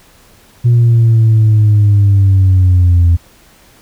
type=linear sweep; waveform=sine; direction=down; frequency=120.7 to 84.2 Hz; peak=-3 dBFS; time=0.64-3.17 s; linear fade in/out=20 ms; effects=tanh soft clip ceiling -3 dBFS + pink hiss -45 dBFS RMS until 3.81 s